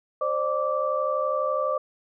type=tone cluster; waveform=sine; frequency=527 / 599 / 1166 Hz; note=C5 / D5 / D6; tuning=+12 / +34 / -13 cents; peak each=-27 dBFS; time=0.21-1.78 s; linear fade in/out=5 ms; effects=none